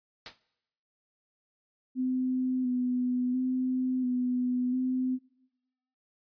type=noise with exponential decay; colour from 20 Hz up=white; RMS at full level=-34 dBFS; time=0.26-0.38 s; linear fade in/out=1 ms; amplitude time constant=26 ms
type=tone with vibrato; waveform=sine; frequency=252.8 Hz; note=B3; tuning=41 cents sharp; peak=-26 dBFS; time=1.95-5.19 s; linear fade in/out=50 ms; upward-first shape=square; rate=0.72 Hz; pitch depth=23 cents each way
effects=noise-tail reverb RT60 0.9 s tail -20 dB re dry + resampled to 11025 Hz